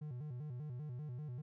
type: tone with vibrato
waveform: triangle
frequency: 136.4 Hz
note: C#3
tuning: 28 cents flat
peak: -40 dBFS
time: 0.01-1.42 s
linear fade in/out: 10 ms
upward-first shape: square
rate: 5.1 Hz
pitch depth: 180 cents each way
effects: none